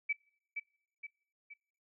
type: tone with echo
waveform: sine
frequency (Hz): 2300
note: D7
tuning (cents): -37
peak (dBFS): -29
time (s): 0.09-0.13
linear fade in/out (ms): 10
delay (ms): 470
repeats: 3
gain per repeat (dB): -6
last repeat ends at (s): 1.54
effects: noise-tail reverb RT60 0.7 s tail -25 dB re dry